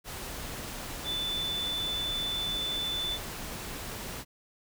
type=tone in noise; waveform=sine; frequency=3507 Hz; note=A7; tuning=6 cents flat; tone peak=-30 dBFS; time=1.04-3.19 s; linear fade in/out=50 ms; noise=pink; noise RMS=-39 dBFS; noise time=0.04-4.25 s; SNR=+6 dB; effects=none